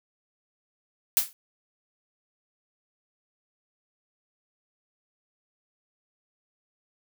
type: noise with exponential decay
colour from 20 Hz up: blue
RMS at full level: -17 dBFS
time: 1.17-1.33 s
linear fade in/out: 0 ms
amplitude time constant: 33 ms
effects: none